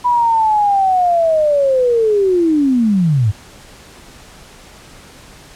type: linear sweep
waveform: sine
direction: down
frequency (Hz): 987 to 95.8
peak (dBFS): -10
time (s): 0.04-3.32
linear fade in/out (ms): 20
effects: pink hiss -40 dBFS RMS until 5.55 s + low-pass 10000 Hz 12 dB/octave